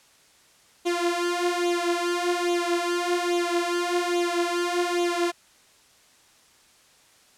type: tone with flanger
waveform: sawtooth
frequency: 349.2 Hz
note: F4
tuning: in tune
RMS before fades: -25 dBFS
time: 0.85-5.32 s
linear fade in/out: 20 ms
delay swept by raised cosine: 0.29 to 5.09 ms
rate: 1.2 Hz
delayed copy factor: +0.8
effects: white hiss -57 dBFS RMS until 7.37 s + low-pass 9000 Hz 12 dB/octave